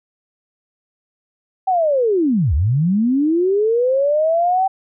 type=linear two-way sweep; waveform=sine; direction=down then up; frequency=776 to 65 to 776 Hz; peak=-13 dBFS; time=1.67-4.68 s; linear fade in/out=10 ms; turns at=2.54 s; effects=none